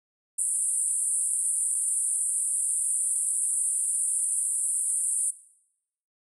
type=band-pass noise; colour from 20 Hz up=pink; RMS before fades=-27 dBFS; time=0.38-5.31 s; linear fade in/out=10 ms; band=8500 to 10000 Hz; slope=96 dB/octave; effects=noise-tail reverb RT60 0.8 s tail -18 dB re dry